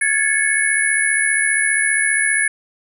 sine tone cluster, 1664 / 1739 / 2207 / 10050 Hz, G#6 / A6 / C#7 / D#9, +3 / -21 / -8 / +16 cents, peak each -20 dBFS, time 0.01-2.48 s, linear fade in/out 5 ms, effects none

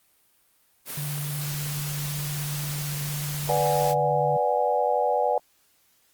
white high-pass noise, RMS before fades -34 dBFS, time 0.85-3.95 s, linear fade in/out 50 ms, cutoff 110 Hz, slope 96 dB/octave
sine tone with vibrato, 146.1 Hz, D3, 9 cents flat, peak -29 dBFS, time 0.97-4.37 s, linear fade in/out 5 ms, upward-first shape sine, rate 16 Hz, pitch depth 24 cents each way
sine chord, G# half-diminished seventh, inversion first, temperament equal, 493.9 / 587.3 / 740 / 830.6 Hz, B4 / D5 / F#5 / G#5, 0 / 0 / 0 / 0 cents, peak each -26 dBFS, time 3.49-5.38 s, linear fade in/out 2 ms
effects white hiss -64 dBFS RMS until 6.13 s + Opus 32 kbps

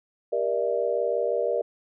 sine chord, E half-diminished seventh, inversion first, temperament just, 395.6 / 474.7 / 593.3 / 659.3 Hz, G4 / Bb4 / D5 / E5, +16 / +31 / +18 / 0 cents, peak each -31 / -26 / -27 / -31 dBFS, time 0.32-1.62 s, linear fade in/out 10 ms, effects none

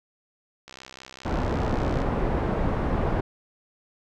click train, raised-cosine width 0.2 ms, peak -24 dBFS, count 88, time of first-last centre 0.68-2.018 s, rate 65 Hz
pink low-pass noise, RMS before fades -25 dBFS, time 1.25-3.21 s, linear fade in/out 10 ms, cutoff 1000 Hz, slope 12 dB/octave
effects none

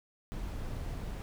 brown noise, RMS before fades -38 dBFS, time 0.32-1.22 s, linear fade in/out 0 ms, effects none

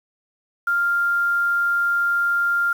sine tone with quantisation, 1396.9 Hz, F6, in tune, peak -17 dBFS, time 0.67-2.73 s, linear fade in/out 5 ms, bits 7, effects none

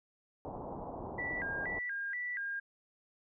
white low-pass noise, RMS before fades -43 dBFS, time 0.45-1.79 s, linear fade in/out 0 ms, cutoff 960 Hz, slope 48 dB/octave
sine tone with vibrato, 1780 Hz, A6, 20 cents sharp, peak -35 dBFS, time 1.18-2.6 s, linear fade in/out 10 ms, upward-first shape square, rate 2.1 Hz, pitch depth 170 cents each way
effects none

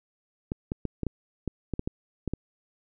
clicks, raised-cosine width 3 ms, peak -16 dBFS, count 11, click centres 0.519 / 0.719 / 0.853 / 1.033 / 1.067 / 1.477 / 1.737 / 1.794 / 1.875 / 2.277 / 2.336 s, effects none

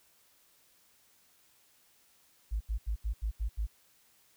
sine tone bursts, 53.6 Hz, A1, 45 cents flat, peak -29 dBFS, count 7, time 2.51-3.669 s, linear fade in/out 20 ms, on 97 ms, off 80 ms, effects white hiss -66 dBFS RMS until 4.36 s

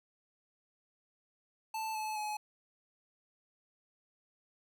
square tone with pitch steps, 880 / 863.4 / 847.1 Hz, A5 / A5 / G#5, 0 / -33 / +34 cents, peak -36 dBFS, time 1.74-2.37 s, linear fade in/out 5 ms, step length 210 ms, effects none

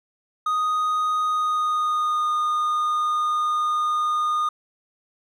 triangle tone with pitch glide, 1244.5 to 1224.5 Hz, D#6 to D#6, 0 to -28 cents, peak -18 dBFS, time 0.46-4.49 s, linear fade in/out 5 ms, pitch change -28 cents, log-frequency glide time 1.26-2.32 s, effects none

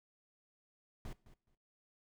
brown noise with echo, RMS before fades -44 dBFS, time 1.05-1.13 s, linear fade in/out 2 ms, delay 210 ms, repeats 2, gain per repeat -15 dB, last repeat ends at 1.55 s, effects noise-tail reverb RT60 0.5 s tail -20 dB re dry

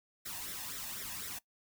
white noise with flanger, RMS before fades -42 dBFS, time 0.25-1.39 s, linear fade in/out 10 ms, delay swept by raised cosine 0.53 to 1.16 ms, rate 4 Hz, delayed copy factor +0.7, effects noise-tail reverb RT60 0.1 s tail -20 dB re dry

